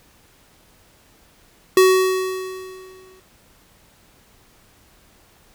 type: tone with exponential decay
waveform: square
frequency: 374.7 Hz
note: F#4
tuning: 22 cents sharp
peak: -9 dBFS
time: 1.77-3.2 s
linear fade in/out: 2 ms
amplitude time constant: 310 ms
effects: pink hiss -54 dBFS RMS until 5.54 s

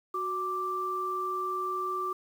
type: tone pair together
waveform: sine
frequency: 370 / 1174.7 Hz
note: F#4 / D6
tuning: 0 / 0 cents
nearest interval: octave + minor sixth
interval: 2000 cents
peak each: -36 / -30 dBFS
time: 0.14-2.13 s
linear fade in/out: 5 ms
effects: 9-bit

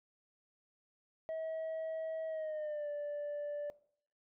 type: tone with pitch glide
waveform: sine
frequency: 642 to 585.3 Hz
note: E5 to D5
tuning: -46 to -6 cents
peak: -34 dBFS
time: 1.29-3.7 s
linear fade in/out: 0 ms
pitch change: -160 cents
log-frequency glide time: 2.27-2.89 s
effects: noise-tail reverb RT60 0.6 s tail -21 dB re dry + tanh soft clip ceiling -36 dBFS

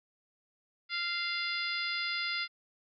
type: harmonic tone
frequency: 695 Hz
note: F5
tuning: 9 cents flat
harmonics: 2 / 3 / 4 / 5 / 6 / 7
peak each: -38 / -35 / -41 / -40 / -41 / -38 dBFS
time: 0.89-2.48 s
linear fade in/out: 50 ms
effects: MP3 48 kbps

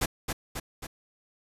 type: noise with echo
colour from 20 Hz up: pink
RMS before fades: -26 dBFS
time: 0.01-0.06 s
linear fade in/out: 10 ms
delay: 270 ms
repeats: 3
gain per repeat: -4 dB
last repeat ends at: 0.87 s
effects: resampled to 32000 Hz

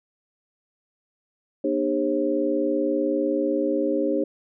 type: tone cluster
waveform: sine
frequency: 241.3 / 301.7 / 402.3 / 538 Hz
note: B3 / D4 / G4 / C5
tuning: -40 / +47 / +45 / +48 cents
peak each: -31 / -24 / -27 / -25 dBFS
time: 1.64-4.24 s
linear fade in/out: 5 ms
effects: none

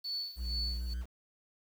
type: tone with tremolo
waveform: sine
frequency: 4452 Hz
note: C#8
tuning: 7 cents sharp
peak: -33 dBFS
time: 0.04-0.94 s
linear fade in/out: 10 ms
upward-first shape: sine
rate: 2.2 Hz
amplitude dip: 90%
type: tone with vibrato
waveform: triangle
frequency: 60 Hz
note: B1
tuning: 49 cents flat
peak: -32 dBFS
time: 0.36-1.06 s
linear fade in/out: 50 ms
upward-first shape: sine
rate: 6.7 Hz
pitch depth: 35 cents each way
effects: 9-bit

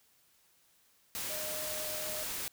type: tone in noise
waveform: sine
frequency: 616 Hz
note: D#5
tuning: 17 cents flat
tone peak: -42 dBFS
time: 1.3-2.23 s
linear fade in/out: 0 ms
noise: white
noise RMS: -38 dBFS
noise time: 1.15-2.48 s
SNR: -7 dB
effects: white hiss -68 dBFS RMS until 2.52 s

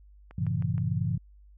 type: click train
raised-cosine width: 0.5 ms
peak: -33 dBFS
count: 4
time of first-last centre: 0.31-0.78 s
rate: 6.38 Hz
type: chord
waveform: sine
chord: G diminished seventh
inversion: none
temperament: equal with one note detuned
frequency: 98 / 116.54 / 138.59 / 168.47 Hz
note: G2 / Bb2 / Db3 / Fb3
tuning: 0 / 0 / 0 / +38 cents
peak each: -31 dBFS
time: 0.38-1.18 s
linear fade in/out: 5 ms
effects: added 50 Hz sine -51 dBFS peak until 1.57 s

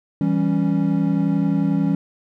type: chord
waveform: triangle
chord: C# diminished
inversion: first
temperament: equal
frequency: 164.81 / 196 / 277.2 Hz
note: E3 / G3 / C#4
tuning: 0 / 0 / 0 cents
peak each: -19 dBFS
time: 0.21-1.95 s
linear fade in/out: 2 ms
effects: none

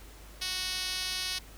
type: tone with band-pass filter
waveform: 5% pulse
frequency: 370 Hz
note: F#4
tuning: in tune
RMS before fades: -34 dBFS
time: 0.41-1.39 s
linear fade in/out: 10 ms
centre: 5900 Hz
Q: 1.2
effects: added 50 Hz sine -49 dBFS peak until 1.57 s + pink hiss -53 dBFS RMS until 1.57 s

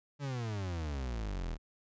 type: exponential sweep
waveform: 40% pulse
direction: down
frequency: 146.83 to 38 Hz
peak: -34 dBFS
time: 0.19-1.58 s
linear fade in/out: 50 ms
effects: resampled to 16000 Hz

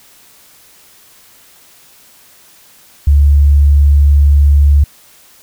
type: tone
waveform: sine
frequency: 71.7 Hz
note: D2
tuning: 41 cents flat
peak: -4 dBFS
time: 3.07-4.84 s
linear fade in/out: 5 ms
effects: white hiss -44 dBFS RMS until 5.42 s

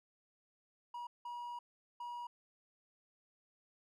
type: tone bursts at uneven times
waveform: triangle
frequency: 961 Hz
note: B5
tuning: 48 cents flat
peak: -40 dBFS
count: 3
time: 0.94-1.07 / 1.25-1.59 / 2-2.27 s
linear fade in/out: 5 ms
effects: none

